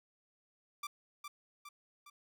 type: tone with echo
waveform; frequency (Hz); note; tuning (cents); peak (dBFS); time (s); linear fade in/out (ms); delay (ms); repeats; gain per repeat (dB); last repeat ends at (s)
sawtooth; 1174.7; D6; 0; -35; 0.83-0.87; 5; 410; 3; -5; 2.1
effects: none